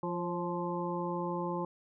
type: harmonic tone with a mistuned harmonic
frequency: 174 Hz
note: F3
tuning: 6 cents flat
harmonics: 1 / 2 / 3 / 5 / 6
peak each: -37 / -37 / -40 / -39 / -40 dBFS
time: 0.03-1.65 s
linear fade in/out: 2 ms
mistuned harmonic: 3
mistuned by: +36 cents
effects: none